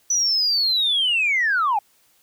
sine linear sweep, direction down, 5980 to 776 Hz, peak -16 dBFS, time 0.1-1.79 s, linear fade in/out 5 ms, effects tanh soft clip ceiling -13 dBFS + white hiss -60 dBFS RMS until 2.22 s

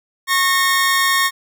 sawtooth tone pair together, 1093.5 / 1839 Hz, C#6 / A#6, -24 / -24 cents, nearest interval major sixth, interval 900 cents, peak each -13 dBFS, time 0.27-1.31 s, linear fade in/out 50 ms, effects none

